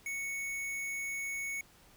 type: tone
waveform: square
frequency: 2217 Hz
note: C#7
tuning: in tune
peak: -36 dBFS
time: 0.06-1.61 s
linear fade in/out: 2 ms
effects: pink hiss -61 dBFS RMS until 1.96 s